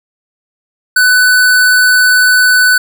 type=tone; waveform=square; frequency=1497 Hz; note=F#6; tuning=20 cents sharp; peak=-6 dBFS; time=0.96-2.78 s; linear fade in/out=5 ms; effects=none